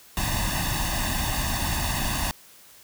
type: noise with comb filter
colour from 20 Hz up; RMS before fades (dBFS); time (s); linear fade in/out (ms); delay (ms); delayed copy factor
pink; -26; 0.17-2.31; 0; 1.1; +0.95
effects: white hiss -51 dBFS RMS until 2.83 s